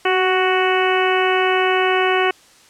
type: harmonic tone with a mistuned harmonic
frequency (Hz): 370.7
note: F#4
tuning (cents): +3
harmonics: 1 / 2 / 3 / 4 / 5 / 6 / 7 / 8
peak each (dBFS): -18 / -21 / -23 / -24 / -25 / -26 / -26 / -27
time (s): 0.05-2.31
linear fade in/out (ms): 5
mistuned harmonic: 1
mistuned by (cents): +22
effects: white hiss -49 dBFS RMS until 2.69 s + low-pass 8000 Hz 12 dB/octave